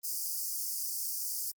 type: high-pass noise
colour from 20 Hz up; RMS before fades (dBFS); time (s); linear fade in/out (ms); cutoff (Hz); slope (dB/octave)
white; -35; 0.03-1.52; 20; 4700; 96
effects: Opus 32 kbps